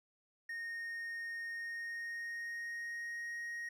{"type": "tone with pitch glide", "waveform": "triangle", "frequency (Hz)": [1850, 1875.8], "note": ["A#6", "A#6"], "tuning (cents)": [-14, 10], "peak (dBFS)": -38, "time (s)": [0.49, 3.69], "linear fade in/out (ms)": 5, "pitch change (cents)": 24, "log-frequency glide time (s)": [1.46, 3.37], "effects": []}